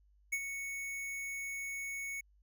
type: tone with ADSR envelope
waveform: square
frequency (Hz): 2217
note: C#7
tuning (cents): 0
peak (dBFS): -31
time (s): 0.32-2.21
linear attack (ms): 11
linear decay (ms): 55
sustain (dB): -8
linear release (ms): 8
effects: added 50 Hz sine -64 dBFS peak until 2.42 s